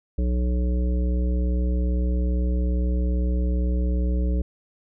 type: harmonic tone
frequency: 61.2 Hz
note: B1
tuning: 15 cents flat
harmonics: 1 / 3 / 5 / 7 / 9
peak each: -20 / -30 / -34 / -37 / -39 dBFS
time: 0.18-4.42 s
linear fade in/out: 5 ms
effects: none